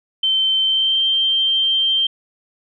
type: tone with pitch glide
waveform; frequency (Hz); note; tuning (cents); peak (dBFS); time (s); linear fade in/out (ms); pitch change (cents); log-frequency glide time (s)
sine; 3100 to 3147; G7 to G7; -20 to +6; -14; 0.23-2.07; 5; +26; 0.62-1.04
effects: none